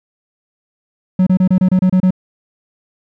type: tone bursts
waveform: triangle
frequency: 185 Hz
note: F#3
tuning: in tune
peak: -6 dBFS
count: 9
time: 1.19-2.107 s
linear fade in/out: 5 ms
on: 77 ms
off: 28 ms
effects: none